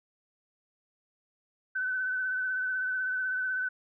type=tone with vibrato; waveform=sine; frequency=1514 Hz; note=F#6; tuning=39 cents sharp; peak=-28 dBFS; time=1.75-3.69 s; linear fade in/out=10 ms; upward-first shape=triangle; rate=16 Hz; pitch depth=31 cents each way; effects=none